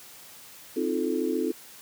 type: chord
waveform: sine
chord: F dominant seventh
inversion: second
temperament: just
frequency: 261.9 / 314.3 / 349.2 / 436.5 Hz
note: C4 / Eb4 / F4 / A4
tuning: +2 / +18 / 0 / -14 cents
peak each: -30 dBFS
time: 0.76-1.52 s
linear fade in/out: 10 ms
effects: white hiss -48 dBFS RMS until 1.81 s + high-pass 80 Hz 12 dB/octave